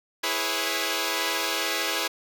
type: chord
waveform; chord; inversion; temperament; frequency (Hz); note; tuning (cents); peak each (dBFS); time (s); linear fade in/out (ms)
5% pulse; C# minor seventh; first; equal with one note detuned; 329.6 / 415.3 / 493.9 / 545.5; E4 / G#4 / B4 / C#5; 0 / 0 / 0 / -28; -19 / -19 / -20 / -19; 0.23-2.08; 10
effects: none